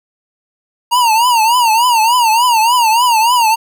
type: tone with vibrato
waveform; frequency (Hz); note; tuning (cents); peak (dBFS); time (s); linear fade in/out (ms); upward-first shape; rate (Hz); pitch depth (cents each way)
square; 932.3; A#5; 0; -9; 0.91-3.56; 20; triangle; 3.4; 150
effects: 8-bit